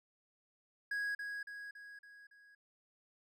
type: tone with echo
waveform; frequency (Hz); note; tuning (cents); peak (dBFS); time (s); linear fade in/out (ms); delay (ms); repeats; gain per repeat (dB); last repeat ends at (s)
triangle; 1655; G#6; -6; -33; 0.91-1.15; 5; 280; 5; -5; 2.55
effects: none